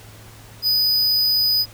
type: tone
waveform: square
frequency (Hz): 4978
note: D#8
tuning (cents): 0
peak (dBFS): -16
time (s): 0.62-1.66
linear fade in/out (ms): 50
effects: added 108 Hz sine -43 dBFS peak until 1.73 s + pink hiss -45 dBFS RMS until 1.73 s